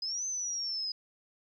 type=linear two-way sweep; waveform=sine; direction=up then down; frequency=4978 to 6220 to 4978 Hz; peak=-32 dBFS; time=0.02-0.92 s; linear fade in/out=5 ms; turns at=0.26 s; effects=12-bit